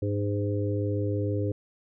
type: harmonic tone with a mistuned harmonic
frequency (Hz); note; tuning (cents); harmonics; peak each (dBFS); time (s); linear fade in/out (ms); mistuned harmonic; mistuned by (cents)
102.5; G#2; -22; 1 / 3 / 4 / 5; -27 / -32 / -33 / -34; 0.02-1.52; 5; 3; -21
effects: none